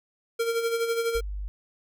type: tone with tremolo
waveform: square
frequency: 461.8 Hz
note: A#4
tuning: 16 cents flat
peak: -23 dBFS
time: 0.39-1.21 s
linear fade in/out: 10 ms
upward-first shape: sine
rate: 12 Hz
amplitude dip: 55%
type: tone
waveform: sine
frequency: 49.77 Hz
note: G1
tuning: 27 cents sharp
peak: -30 dBFS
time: 1.15-1.48 s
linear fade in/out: 0 ms
effects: none